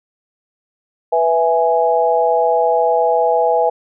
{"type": "chord", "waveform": "sine", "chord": "E major", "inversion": "second", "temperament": "equal", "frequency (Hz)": [493.9, 659.3, 830.6], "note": ["B4", "E5", "G#5"], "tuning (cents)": [0, 0, 0], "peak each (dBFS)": -16, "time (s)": [1.12, 3.7], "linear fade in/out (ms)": 10, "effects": []}